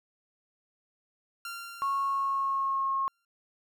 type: tone with exponential decay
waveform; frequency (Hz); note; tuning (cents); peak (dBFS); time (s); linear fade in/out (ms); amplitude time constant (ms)
sawtooth; 1383; F6; -17; -32; 1.45-3.25; 2; 390
type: tone with pitch glide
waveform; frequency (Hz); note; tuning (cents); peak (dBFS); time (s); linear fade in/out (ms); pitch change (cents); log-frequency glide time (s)
sine; 1100 to 1083; C#6 to C#6; -14 to -41; -26; 1.82-3.08; 0; -27; 2.02-2.84
effects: none